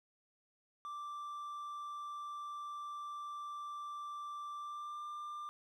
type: tone with pitch glide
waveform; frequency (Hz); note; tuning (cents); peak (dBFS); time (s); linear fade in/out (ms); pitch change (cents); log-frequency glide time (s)
triangle; 1174.7 to 1191.1; D6 to D6; 0 to +24; -40; 0.85-5.49; 0; +24; 4.57-5.03
effects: none